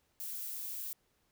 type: noise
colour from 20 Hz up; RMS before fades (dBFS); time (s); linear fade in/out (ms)
violet; -41; 0.2-0.93; 0
effects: pink hiss -75 dBFS RMS until 1.31 s